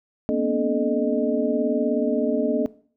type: tone cluster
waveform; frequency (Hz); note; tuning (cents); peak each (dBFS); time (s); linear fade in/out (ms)
sine; 232.1 / 251.1 / 288 / 433.3 / 613; A#3 / B3 / D4 / A4 / D#5; -7 / +29 / -34 / -27 / -26; -26; 0.29-2.66; 0
effects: noise-tail reverb RT60 0.5 s tail -19 dB re dry